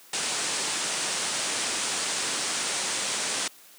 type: low-pass noise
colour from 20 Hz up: white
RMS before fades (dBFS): -29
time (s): 0.13-3.48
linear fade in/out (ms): 5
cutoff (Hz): 9500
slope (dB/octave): 96
effects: white hiss -52 dBFS RMS until 3.78 s + high-pass 200 Hz 12 dB/octave